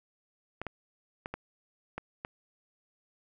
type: clicks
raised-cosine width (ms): 0.5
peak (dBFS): -21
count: 6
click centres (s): 0.616 / 0.667 / 1.259 / 1.34 / 1.98 / 2.249
effects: none